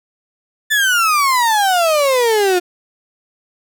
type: exponential sweep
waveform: 35% pulse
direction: down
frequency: 1773 to 349.2 Hz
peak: -10 dBFS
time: 0.7-2.6 s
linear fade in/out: 20 ms
effects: none